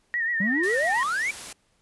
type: tone with vibrato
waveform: sine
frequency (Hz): 1864.7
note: A#6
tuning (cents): 0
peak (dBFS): -23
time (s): 0.14-1.03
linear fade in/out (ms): 0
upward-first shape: triangle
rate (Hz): 7.4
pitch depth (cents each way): 85
type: exponential sweep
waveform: triangle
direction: up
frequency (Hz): 185 to 2384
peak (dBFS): -22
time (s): 0.4-1.31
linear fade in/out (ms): 5
type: noise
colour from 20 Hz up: white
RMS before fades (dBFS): -38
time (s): 0.63-1.53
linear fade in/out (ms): 5
effects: pink hiss -67 dBFS RMS until 1.81 s + resampled to 24000 Hz